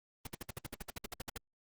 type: noise bursts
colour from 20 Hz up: pink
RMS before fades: -41 dBFS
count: 15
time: 0.25-1.377 s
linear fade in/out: 5 ms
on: 21 ms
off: 58 ms
effects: Opus 24 kbps